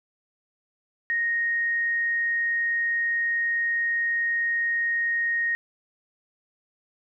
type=tone; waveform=sine; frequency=1864.7 Hz; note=A#6; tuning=in tune; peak=-22 dBFS; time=1.1-5.55 s; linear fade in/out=0 ms; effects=none